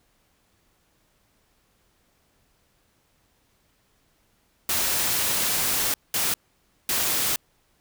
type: noise bursts at uneven times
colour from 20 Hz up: white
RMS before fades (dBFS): -24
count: 3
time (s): 4.69-5.94 / 6.14-6.34 / 6.89-7.36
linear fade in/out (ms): 2
effects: pink hiss -66 dBFS RMS until 7.8 s